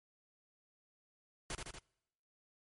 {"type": "noise with echo", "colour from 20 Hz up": "pink", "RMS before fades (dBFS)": -41, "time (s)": [1.5, 1.55], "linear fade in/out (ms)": 2, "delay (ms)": 79, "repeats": 3, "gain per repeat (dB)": -3, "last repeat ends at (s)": 1.787, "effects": ["noise-tail reverb RT60 0.9 s tail -26 dB re dry", "MP3 48 kbps"]}